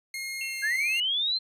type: tone with pitch glide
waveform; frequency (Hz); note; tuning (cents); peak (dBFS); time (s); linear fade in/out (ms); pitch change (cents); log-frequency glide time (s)
sawtooth; 2142 to 2113; C7 to C7; +40 to +16; -29; 0.14-1; 2; -24; 0.46-0.64
type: tone with exponential decay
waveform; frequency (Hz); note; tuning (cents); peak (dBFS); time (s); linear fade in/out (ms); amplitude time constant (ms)
sine; 2712; E7; +49; -31; 0.41-1.01; 2; 130
type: linear sweep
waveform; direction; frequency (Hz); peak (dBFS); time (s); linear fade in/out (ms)
sine; up; 1598 to 4186; -24; 0.62-1.39; 20
effects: resampled to 32000 Hz